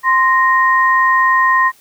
sine tone pair together, 1045 / 1862 Hz, C6 / A#6, -2 / -2 cents, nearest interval minor seventh, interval 1000 cents, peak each -11 / -13 dBFS, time 0.03-1.72 s, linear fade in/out 50 ms, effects white hiss -49 dBFS RMS until 1.8 s

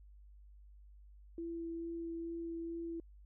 sine tone with vibrato, 334.1 Hz, E4, 23 cents sharp, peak -39 dBFS, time 1.38-3 s, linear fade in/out 2 ms, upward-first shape sine, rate 2.3 Hz, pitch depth 9 cents each way, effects added 50 Hz sine -55 dBFS peak until 3.25 s

